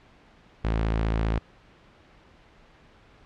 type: tone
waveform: sawtooth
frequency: 55 Hz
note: A1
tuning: in tune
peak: -19 dBFS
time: 0.64-1.39 s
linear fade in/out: 10 ms
effects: pink hiss -55 dBFS RMS until 3.25 s + low-pass 3000 Hz 12 dB/octave